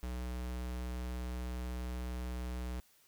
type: tone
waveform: square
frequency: 61.7 Hz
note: B1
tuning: 1 cent flat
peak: -38 dBFS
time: 0.03-2.8 s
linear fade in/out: 0 ms
effects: white hiss -67 dBFS RMS until 3.07 s